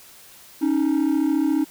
triangle tone pair together, 277.2 / 311.5 Hz, C#4 / D#4, 0 / +2 cents, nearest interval major second, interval 202 cents, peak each -18 / -17 dBFS, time 0.61-1.65 s, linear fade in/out 20 ms, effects tanh soft clip ceiling -12 dBFS + white hiss -47 dBFS RMS until 1.7 s

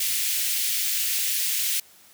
white high-pass noise, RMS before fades -25 dBFS, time 0-1.8 s, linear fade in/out 5 ms, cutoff 2100 Hz, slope 24 dB/octave, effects white hiss -53 dBFS RMS until 2.13 s + high-pass 60 Hz 12 dB/octave

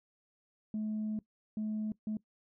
sine tone bursts at uneven times, 215 Hz, A3, 40 cents flat, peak -31 dBFS, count 3, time 0.74-1.19 / 1.57-1.92 / 2.07-2.17 s, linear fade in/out 2 ms, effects noise-tail reverb RT60 0.1 s tail -20 dB re dry + tanh soft clip ceiling -30 dBFS

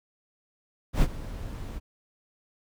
brown noise with ADSR envelope, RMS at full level -19 dBFS, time 0.93-1.8 s, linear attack 90 ms, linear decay 48 ms, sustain -17 dB, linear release 29 ms, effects none

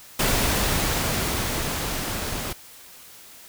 pink noise with level ramp, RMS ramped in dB -21 to -30 dBFS, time 0.19-2.53 s, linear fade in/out 5 ms, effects white hiss -46 dBFS RMS until 3.48 s

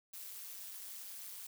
blue noise with amplitude modulation, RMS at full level -44 dBFS, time 0.13-1.47 s, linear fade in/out 5 ms, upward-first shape sine, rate 196 Hz, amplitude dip 90%, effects none

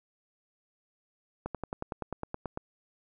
slowing click train, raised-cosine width 1 ms, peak -20 dBFS, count 12, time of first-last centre 1.46-2.574 s, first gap 87 ms, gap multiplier 1.03, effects none

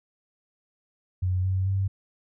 sine tone with pitch steps, 91.8 / 94.27 / 96.81 Hz, F#2 / F#2 / G2, -13 / +33 / -21 cents, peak -22 dBFS, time 1.22-1.88 s, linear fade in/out 10 ms, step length 220 ms, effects none

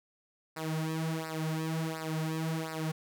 sawtooth tone with flanger, 159.6 Hz, D#3, 44 cents sharp, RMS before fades -34 dBFS, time 0.56-2.92 s, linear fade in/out 10 ms, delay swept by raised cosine 0.3 to 4.9 ms, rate 1.4 Hz, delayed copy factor -0.9, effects none

